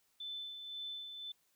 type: tone with tremolo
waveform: sine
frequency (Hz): 3520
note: A7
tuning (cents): 0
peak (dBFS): -40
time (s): 0.2-1.32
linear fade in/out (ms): 5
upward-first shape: sine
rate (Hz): 1.9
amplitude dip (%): 45
effects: white hiss -75 dBFS RMS until 1.55 s